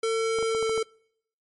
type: tone with pitch glide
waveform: square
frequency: 450.1 to 444.9 Hz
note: A4 to A4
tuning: +39 to +19 cents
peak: -24 dBFS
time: 0.03-0.83 s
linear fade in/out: 5 ms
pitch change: -20 cents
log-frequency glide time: 0.45-0.68 s
type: clicks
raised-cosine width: 1 ms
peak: -23 dBFS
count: 6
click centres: 0.387 / 0.427 / 0.549 / 0.627 / 0.695 / 0.778 s
effects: noise-tail reverb RT60 0.7 s tail -26 dB re dry + MP3 48 kbps